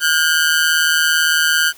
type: ring-modulated tone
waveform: sawtooth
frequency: 1515 Hz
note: F#6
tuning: 40 cents sharp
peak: -6 dBFS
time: 0-1.73 s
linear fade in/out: 50 ms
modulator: 78.9 Hz
effects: white hiss -44 dBFS RMS until 1.77 s